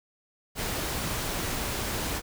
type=noise; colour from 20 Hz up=pink; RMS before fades=-31 dBFS; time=0.55-2.22 s; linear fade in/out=50 ms; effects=none